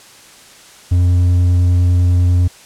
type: tone with hard clipping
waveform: sine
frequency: 89 Hz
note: F2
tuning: 33 cents sharp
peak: -10 dBFS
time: 0.91-2.48 s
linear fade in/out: 10 ms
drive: 3 dB
effects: white hiss -41 dBFS RMS until 2.65 s + low-pass 9000 Hz 12 dB/octave